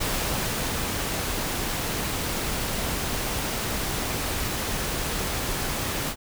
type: noise with ADSR envelope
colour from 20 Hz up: pink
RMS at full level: -26 dBFS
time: 0-6.16 s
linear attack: 14 ms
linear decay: 790 ms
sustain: -2 dB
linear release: 66 ms
effects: none